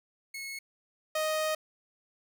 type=tone pair in turn; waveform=sawtooth; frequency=2185 / 623.3 Hz; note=C#7 / D#5; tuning=-26 / +3 cents; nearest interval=octave + minor seventh; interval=2171 cents; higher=first; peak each=-34 / -24 dBFS; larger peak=second; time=0.34-0.59 / 1.15-1.55 s; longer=second; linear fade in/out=5 ms; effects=none